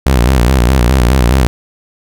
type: tone with vibrato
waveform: sawtooth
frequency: 62.7 Hz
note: B1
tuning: 27 cents sharp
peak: -3 dBFS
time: 0.06-1.47 s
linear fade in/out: 0 ms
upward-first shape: square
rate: 4.8 Hz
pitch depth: 110 cents each way
effects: none